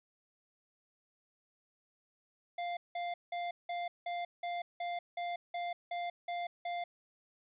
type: tone bursts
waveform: square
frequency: 698.5 Hz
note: F5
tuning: in tune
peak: -36 dBFS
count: 12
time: 2.58-6.84 s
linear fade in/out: 5 ms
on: 190 ms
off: 180 ms
effects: resampled to 8000 Hz + 12-bit